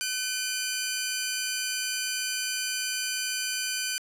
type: tone pair together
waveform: 10% pulse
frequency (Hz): 1518.2 / 2410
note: F#6 / D7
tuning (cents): +44 / +44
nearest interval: minor sixth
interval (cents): 800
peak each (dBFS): -22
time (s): 0.01-3.98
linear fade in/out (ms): 0
effects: low-pass 12000 Hz 12 dB/octave